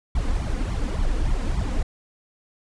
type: noise with flanger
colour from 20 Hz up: brown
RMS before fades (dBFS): -23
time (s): 0.15-1.83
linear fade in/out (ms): 5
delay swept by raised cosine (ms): 0.89 to 4.09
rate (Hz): 3.5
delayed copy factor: +0.95
effects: resampled to 22050 Hz